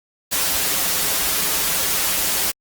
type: noise with comb filter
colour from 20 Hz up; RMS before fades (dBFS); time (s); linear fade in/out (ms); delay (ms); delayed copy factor
white; -20; 0.31-2.52; 20; 8.4; -0.7
effects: Opus 48 kbps